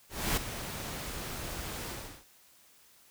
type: noise with ADSR envelope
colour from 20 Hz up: pink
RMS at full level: -28 dBFS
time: 0.09-2.25 s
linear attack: 280 ms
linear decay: 8 ms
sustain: -11 dB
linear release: 370 ms
effects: white hiss -61 dBFS RMS until 3.1 s